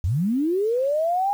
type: linear sweep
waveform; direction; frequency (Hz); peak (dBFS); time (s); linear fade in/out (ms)
sine; up; 73.42 to 821; -19; 0.04-1.33; 0
effects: 8-bit